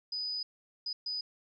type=tone bursts at uneven times; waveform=sine; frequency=4978 Hz; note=D#8; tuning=in tune; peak=-33 dBFS; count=3; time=0.12-0.43 / 0.86-0.93 / 1.06-1.21 s; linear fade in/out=5 ms; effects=none